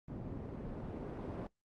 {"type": "noise with low-pass filter sweep", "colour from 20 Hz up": "white", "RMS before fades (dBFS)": -43, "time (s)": [0.08, 1.47], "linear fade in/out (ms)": 2, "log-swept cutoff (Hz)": [280, 480], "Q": 0.71, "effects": ["noise-tail reverb RT60 0.1 s tail -21 dB re dry", "Opus 32 kbps"]}